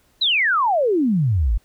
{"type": "exponential sweep", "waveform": "sine", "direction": "down", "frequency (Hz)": [4100, 45.78], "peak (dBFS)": -15, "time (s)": [0.21, 1.58], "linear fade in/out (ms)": 10, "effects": ["pink hiss -60 dBFS RMS until 1.64 s"]}